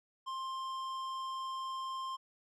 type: tone with tanh clipping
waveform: triangle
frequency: 1054 Hz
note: C6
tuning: 12 cents sharp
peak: -39 dBFS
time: 0.26-2.17 s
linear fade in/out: 20 ms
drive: 16 dB
effects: none